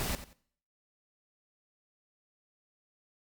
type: noise with echo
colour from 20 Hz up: pink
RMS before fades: -33 dBFS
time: 0-0.15 s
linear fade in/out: 0 ms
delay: 90 ms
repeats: 2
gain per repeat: -13 dB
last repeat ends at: 0.33 s
effects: noise-tail reverb RT60 0.6 s tail -21 dB re dry + MP3 96 kbps